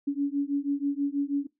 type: beating tone pair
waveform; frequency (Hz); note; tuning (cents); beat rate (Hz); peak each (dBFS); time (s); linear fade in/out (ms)
sine; 280 / 286.2; C#4 / D4; +18 / -45; 6.2; -28; 0.07-1.47; 10
effects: noise-tail reverb RT60 0.2 s tail -21 dB re dry